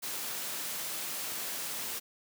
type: high-pass noise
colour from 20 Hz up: white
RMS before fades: -37 dBFS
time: 0.02-2 s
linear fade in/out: 20 ms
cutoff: 150 Hz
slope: 12 dB/octave
effects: none